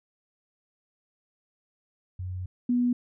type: tone pair in turn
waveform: sine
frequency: 91.6 / 244.5 Hz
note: F#2 / B3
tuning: -17 / -17 cents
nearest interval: octave + perfect fourth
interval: 1700 cents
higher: second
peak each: -31 / -21 dBFS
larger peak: second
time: 2.19-2.46 / 2.69-2.93 s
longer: first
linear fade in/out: 5 ms
effects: none